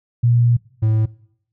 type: tone pair in turn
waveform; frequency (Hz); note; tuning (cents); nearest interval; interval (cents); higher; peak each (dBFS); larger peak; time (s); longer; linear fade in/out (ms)
sine / triangle; 119.4 / 109.64; A#2 / A2; +42 / -6; minor second; 148; first; -11; neither; 0.23-0.57 / 0.82-1.06; first; 10
effects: noise-tail reverb RT60 0.7 s tail -22 dB re dry